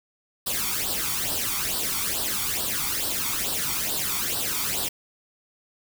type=noise with flanger; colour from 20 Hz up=white; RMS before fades=-27 dBFS; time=0.46-4.89 s; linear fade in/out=10 ms; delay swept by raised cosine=0.22 to 0.9 ms; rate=2.3 Hz; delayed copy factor=+0.7; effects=none